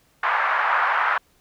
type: band-pass noise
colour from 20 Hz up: white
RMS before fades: -21 dBFS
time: 0.23-1.18 s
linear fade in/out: 5 ms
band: 820 to 1600 Hz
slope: 24 dB/octave
effects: pink hiss -61 dBFS RMS until 1.4 s